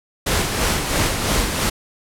pink noise with tremolo, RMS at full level -18 dBFS, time 0.26-1.7 s, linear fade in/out 10 ms, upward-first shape sine, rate 3 Hz, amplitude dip 45%, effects low-pass 12000 Hz 12 dB/octave

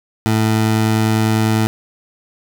20% pulse tone, 110 Hz, A2, in tune, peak -8 dBFS, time 0.26-1.67 s, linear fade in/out 0 ms, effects none

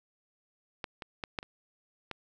clicks, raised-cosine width 0.3 ms, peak -19 / -24 / -19 / -16 / -28 / -21 dBFS, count 6, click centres 0.842 / 1.022 / 1.238 / 1.388 / 1.429 / 2.113 s, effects none

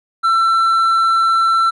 triangle tone with hard clipping, 1342 Hz, E6, 31 cents sharp, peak -12 dBFS, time 0.23-1.71 s, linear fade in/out 20 ms, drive 7 dB, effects resampled to 22050 Hz

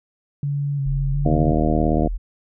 sine tone with vibrato, 140 Hz, C#3, 18 cents sharp, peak -20 dBFS, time 0.43-1.52 s, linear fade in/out 2 ms, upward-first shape square, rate 1.4 Hz, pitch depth 32 cents each way
sine tone, 41.2 Hz, E1, in tune, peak -22 dBFS, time 0.85-2.18 s, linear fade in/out 20 ms
harmonic tone, 77.78 Hz, D#2, in tune, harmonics 1 / 2 / 3 / 4 / 5 / 6 / 7 / 8 / 9, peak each -26 / -23 / -23 / -23 / -29 / -29 / -29 / -28 / -26 dBFS, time 1.25-2.08 s, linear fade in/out 10 ms
effects none

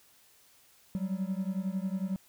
triangle beating tone pair, 185.4 / 196.4 Hz, F#3 / G3, +4 / +4 cents, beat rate 11 Hz, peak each -31 / -32 dBFS, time 0.95-2.16 s, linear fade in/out 0 ms, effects white hiss -62 dBFS RMS until 2.28 s

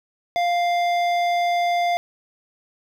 sine tone with hard clipping, 698.5 Hz, F5, in tune, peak -20 dBFS, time 0.36-1.97 s, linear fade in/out 0 ms, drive 12 dB, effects none

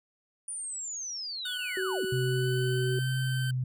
sine linear sweep, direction down, 9540 to 170 Hz, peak -34 dBFS, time 0.48-2.05 s, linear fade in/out 2 ms
25% pulse tone with pitch glide, 1480 to 1543.7 Hz, F#6 to G6, 0 to -27 cents, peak -31 dBFS, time 1.45-3.51 s, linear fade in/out 5 ms, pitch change +73 cents, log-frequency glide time 2.22-3.02 s
sine tone, 377.6 Hz, F#4, 35 cents sharp, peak -30 dBFS, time 1.77-2.99 s, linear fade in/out 2 ms
sine tone with vibrato, 128.6 Hz, C3, 30 cents flat, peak -27 dBFS, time 2.12-3.64 s, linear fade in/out 5 ms, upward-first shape triangle, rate 1.2 Hz, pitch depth 16 cents each way
effects none

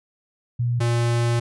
sine / square tone pair in turn, 120.4 / 118.26 Hz, B2 / A#2, -44 / +25 cents, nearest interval unison, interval 31 cents, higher first, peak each -19 dBFS, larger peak neither, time 0.59-0.8 / 0.8-1.4 s, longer second, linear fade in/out 10 ms, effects resampled to 24000 Hz

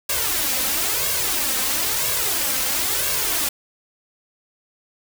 white noise with flanger, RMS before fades -22 dBFS, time 0.09-3.49 s, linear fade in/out 5 ms, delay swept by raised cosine 1.8 to 3.9 ms, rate 1 Hz, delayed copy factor +0.7, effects none

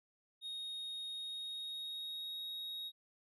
triangle tone with pitch glide, 3729 to 3770 Hz, A#7 to A#7, 0 to +19 cents, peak -40 dBFS, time 0.41-2.92 s, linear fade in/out 50 ms, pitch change +19 cents, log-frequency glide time 1.09-2.44 s, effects none

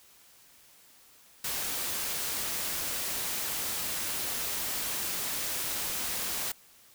white noise, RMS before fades -33 dBFS, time 1.44-6.52 s, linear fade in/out 5 ms, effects white hiss -58 dBFS RMS until 6.94 s

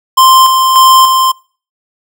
square tone with tremolo, 1046 Hz, C6, 1 cent flat, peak -3 dBFS, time 0.17-1.32 s, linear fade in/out 10 ms, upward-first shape square, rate 1.7 Hz, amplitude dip 40%, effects noise-tail reverb RT60 0.4 s tail -24 dB re dry

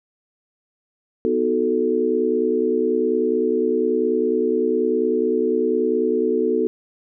sine chord, B dominant seventh, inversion none, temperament equal, 246.9 / 311.1 / 370 / 440 Hz, B3 / D#4 / F#4 / A4, 0 / 0 / 0 / 0 cents, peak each -24 / -26 / -22 / -20 dBFS, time 1.25-6.67 s, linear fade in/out 0 ms, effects none

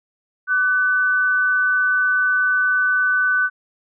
sine tone pair together, 1167.5 / 1504 Hz, D6 / F#6, -11 / +28 cents, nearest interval major third, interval 439 cents, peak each -26 / -15 dBFS, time 0.47-3.5 s, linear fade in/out 50 ms, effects none

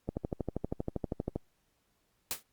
click train, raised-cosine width 2 ms, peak -19 dBFS, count 17, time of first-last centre 0.09-1.36 s, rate 12.6 Hz
white noise with exponential decay, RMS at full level -30 dBFS, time 2.31-2.43 s, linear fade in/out 0 ms, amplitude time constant 26 ms
effects pink hiss -75 dBFS RMS until 2.52 s + Opus 48 kbps

